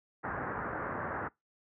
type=low-pass noise; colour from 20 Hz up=white; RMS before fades=-37 dBFS; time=0.23-1.29 s; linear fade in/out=20 ms; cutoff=1700 Hz; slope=48 dB/octave; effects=noise-tail reverb RT60 0.2 s tail -25 dB re dry + high-pass 60 Hz 12 dB/octave